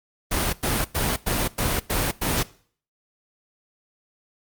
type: noise bursts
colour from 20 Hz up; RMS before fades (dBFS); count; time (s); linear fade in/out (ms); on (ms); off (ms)
pink; -23; 7; 0.31-2.432; 10; 220; 97
effects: noise-tail reverb RT60 0.5 s tail -20 dB re dry + Opus 32 kbps